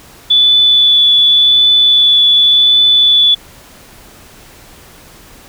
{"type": "tone with vibrato", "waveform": "sine", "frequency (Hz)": 3464, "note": "A7", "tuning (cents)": -28, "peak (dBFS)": -5, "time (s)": [0.3, 3.35], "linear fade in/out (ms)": 10, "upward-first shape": "triangle", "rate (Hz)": 0.89, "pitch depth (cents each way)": 13, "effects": ["pink hiss -39 dBFS RMS until 5.48 s"]}